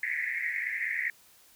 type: band-pass noise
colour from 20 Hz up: pink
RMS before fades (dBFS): -32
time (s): 0.03-1.1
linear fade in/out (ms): 2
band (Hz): 1800 to 2200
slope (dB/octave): 96
effects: white hiss -59 dBFS RMS until 1.55 s

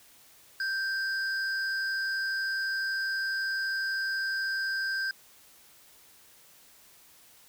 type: tone pair together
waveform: triangle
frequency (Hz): 1568 / 4978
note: G6 / D#8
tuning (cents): 0 / 0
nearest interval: octave + minor sixth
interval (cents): 2000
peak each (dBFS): -27 / -36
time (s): 0.6-5.11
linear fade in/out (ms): 2
effects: white hiss -57 dBFS RMS until 7.48 s

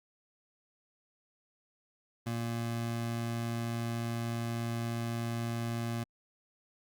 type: tone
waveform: 25% pulse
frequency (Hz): 116.54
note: A#2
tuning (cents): 0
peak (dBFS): -29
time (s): 2.26-6.04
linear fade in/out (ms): 10
effects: Opus 48 kbps

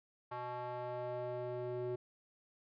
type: tone with band-pass filter sweep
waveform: square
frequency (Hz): 123.5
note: B2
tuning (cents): 0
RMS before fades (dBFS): -41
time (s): 0.31-1.96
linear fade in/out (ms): 10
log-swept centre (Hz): 950 to 410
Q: 2.7
effects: resampled to 11025 Hz

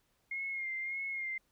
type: tone with vibrato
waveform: sine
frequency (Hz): 2135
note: C7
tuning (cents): +34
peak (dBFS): -35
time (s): 0.31-1.38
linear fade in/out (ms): 5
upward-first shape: sine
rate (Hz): 1.7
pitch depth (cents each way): 40
effects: pink hiss -75 dBFS RMS until 1.51 s

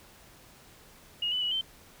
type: tone with pitch steps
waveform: sine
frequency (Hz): 2870 / 2992 / 2931 / 3102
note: F7 / F#7 / F#7 / G7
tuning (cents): +47 / +19 / -17 / -19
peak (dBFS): -27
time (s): 1.22-1.612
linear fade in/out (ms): 5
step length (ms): 98
effects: pink hiss -55 dBFS RMS until 2 s

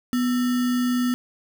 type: tone with sample-and-hold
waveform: sine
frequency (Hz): 246.9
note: B3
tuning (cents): 0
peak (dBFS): -19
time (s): 0.13-1.14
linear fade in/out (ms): 0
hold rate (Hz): 1575
effects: none

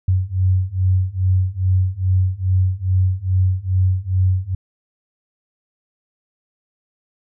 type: beating tone pair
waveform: sine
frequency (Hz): 91.9 / 94.3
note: F#2 / F#2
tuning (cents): -11 / +33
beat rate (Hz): 2.4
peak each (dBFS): -18 / -17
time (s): 0.08-4.55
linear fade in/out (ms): 5
effects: none

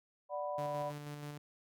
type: chord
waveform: sine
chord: B minor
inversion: first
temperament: equal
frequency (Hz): 587.3 / 740 / 987.8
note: D5 / F#5 / B5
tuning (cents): 0 / 0 / 0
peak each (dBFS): -38 / -42 / -42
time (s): 0.29-0.93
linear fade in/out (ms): 50
type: tone with tremolo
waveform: sawtooth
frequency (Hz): 146.83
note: D3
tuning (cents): 0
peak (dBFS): -38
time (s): 0.58-1.38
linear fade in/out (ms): 5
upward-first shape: square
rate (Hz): 6.2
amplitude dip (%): 30
effects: none

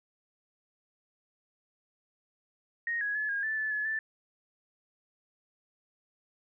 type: tone with pitch steps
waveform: sine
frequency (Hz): 1866 / 1666 / 1715 / 1628 / 1757 / 1742 / 1708 / 1761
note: A#6 / G#6 / A6 / G#6 / A6 / A6 / G#6 / A6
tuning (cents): +1 / +5 / -45 / -35 / -3 / -18 / +48 / +1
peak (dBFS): -29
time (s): 2.87-3.99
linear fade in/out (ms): 2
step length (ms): 140
effects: none

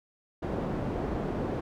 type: low-pass noise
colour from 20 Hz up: white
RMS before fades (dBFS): -32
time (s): 0.42-1.61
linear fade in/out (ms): 10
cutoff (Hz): 450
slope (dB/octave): 12
effects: none

